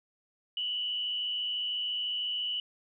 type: tone with frequency modulation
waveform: sine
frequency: 2960 Hz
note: F#7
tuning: in tune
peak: -30 dBFS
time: 0.57-2.6 s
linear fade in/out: 2 ms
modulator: 106 Hz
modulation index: 0.69
effects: none